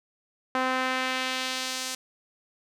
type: tone with band-pass filter sweep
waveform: sawtooth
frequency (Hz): 258.3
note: C4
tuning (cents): -22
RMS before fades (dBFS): -29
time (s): 0.55-1.95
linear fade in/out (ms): 2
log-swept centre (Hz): 1200 to 6700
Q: 0.98
effects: none